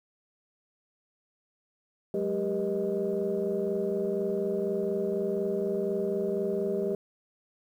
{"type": "tone cluster", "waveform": "sine", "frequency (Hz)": [184.4, 208.5, 396.7, 478.5, 622], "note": ["F#3", "G#3", "G4", "A#4", "D#5"], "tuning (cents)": [-6, 7, 21, 45, -1], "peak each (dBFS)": [-36, -35, -28, -35, -35], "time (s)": [2.14, 6.95], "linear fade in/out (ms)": 2, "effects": ["tanh soft clip ceiling -18 dBFS", "10-bit"]}